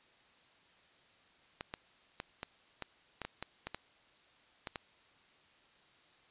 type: clicks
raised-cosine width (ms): 0.3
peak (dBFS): -23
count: 12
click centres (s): 1.609 / 1.739 / 2.201 / 2.431 / 2.823 / 3.217 / 3.25 / 3.426 / 3.67 / 3.746 / 4.672 / 4.758
effects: white hiss -65 dBFS RMS until 6.3 s + resampled to 8000 Hz